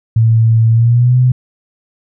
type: tone with pitch glide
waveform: sine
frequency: 113.1 to 126.22 Hz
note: A2 to B2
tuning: +48 to +38 cents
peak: -6 dBFS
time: 0.16-1.32 s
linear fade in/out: 5 ms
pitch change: +190 cents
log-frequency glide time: 0.71-1.17 s
effects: none